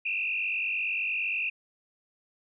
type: tone with frequency modulation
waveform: sine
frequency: 2580 Hz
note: E7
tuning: 38 cents flat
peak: -27 dBFS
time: 0.05-1.5 s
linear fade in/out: 10 ms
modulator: 48.7 Hz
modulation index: 3.3
effects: none